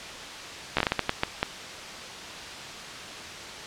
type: slowing click train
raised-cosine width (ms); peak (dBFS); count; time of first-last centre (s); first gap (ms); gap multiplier
0.3; -6; 10; 0.77-1.429; 14; 1.39
effects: white hiss -38 dBFS RMS until 3.66 s + low-pass 5000 Hz 12 dB/octave